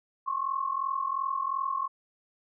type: tone pair together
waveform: sine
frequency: 1065.9 / 1108.7 Hz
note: C6 / C#6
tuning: +32 / 0 cents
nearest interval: minor second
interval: 68 cents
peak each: -30 / -31 dBFS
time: 0.26-1.88 s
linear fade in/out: 20 ms
effects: none